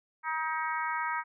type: harmonic tone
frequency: 316.6 Hz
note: D#4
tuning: 30 cents sharp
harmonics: 3 / 4 / 5 / 6 / 7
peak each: -33 / -35 / -37 / -39 / -40 dBFS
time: 0.23-1.24 s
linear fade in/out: 50 ms
effects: none